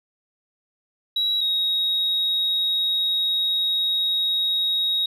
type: tone pair in turn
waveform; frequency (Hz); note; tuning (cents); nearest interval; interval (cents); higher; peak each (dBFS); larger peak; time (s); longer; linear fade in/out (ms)
sine; 3879 / 3782; B7 / A#7; -32 / +24; unison; 44; first; -18 / -18; neither; 1.16-1.41 / 1.41-5.06; second; 5
effects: tanh soft clip ceiling -16 dBFS